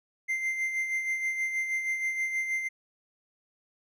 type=tone with tremolo; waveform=triangle; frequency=2087 Hz; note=C7; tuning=5 cents flat; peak=-24 dBFS; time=0.28-2.69 s; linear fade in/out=20 ms; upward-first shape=sine; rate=6.3 Hz; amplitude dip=50%; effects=none